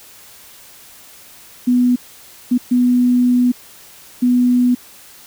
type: tone bursts at uneven times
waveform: sine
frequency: 246.9 Hz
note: B3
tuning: in tune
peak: -10 dBFS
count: 4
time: 1.67-1.96 / 2.51-2.58 / 2.71-3.52 / 4.22-4.75 s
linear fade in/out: 10 ms
effects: white hiss -42 dBFS RMS until 5.26 s